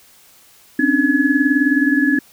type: tone cluster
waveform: sine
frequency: 261.4 / 280.8 / 300 / 1699 Hz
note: C4 / C#4 / D4 / G#6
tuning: -1 / +22 / +37 / +39 cents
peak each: -18 dBFS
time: 0.79-2.19 s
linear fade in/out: 5 ms
effects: white hiss -49 dBFS RMS until 2.32 s